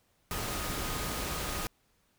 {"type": "tone in noise", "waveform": "sine", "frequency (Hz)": 1244.5, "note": "D#6", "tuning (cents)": 0, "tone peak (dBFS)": -44, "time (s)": [0.31, 1.67], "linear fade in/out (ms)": 0, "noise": "pink", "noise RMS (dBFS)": -35, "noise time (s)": [0.31, 1.67], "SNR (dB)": -12, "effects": ["pink hiss -71 dBFS RMS until 2.18 s"]}